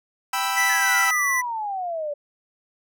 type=chord; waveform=sawtooth; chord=E minor; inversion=first; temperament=equal; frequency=784 / 987.8 / 1318.5 Hz; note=G5 / B5 / E6; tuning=0 / 0 / 0 cents; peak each=-23 dBFS; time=0.33-1.11 s; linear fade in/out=5 ms
type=tone; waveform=square; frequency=1973 Hz; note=B6; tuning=2 cents flat; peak=-21 dBFS; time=0.56-1.42 s; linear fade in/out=20 ms
type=exponential sweep; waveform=sine; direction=down; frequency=1760 to 570 Hz; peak=-25 dBFS; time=0.69-2.14 s; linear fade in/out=10 ms
effects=none